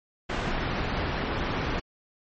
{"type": "low-pass noise", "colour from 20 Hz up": "pink", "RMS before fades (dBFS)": -29, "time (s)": [0.29, 1.8], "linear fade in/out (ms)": 10, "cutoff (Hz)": 2700, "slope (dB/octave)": 12, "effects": ["MP3 32 kbps"]}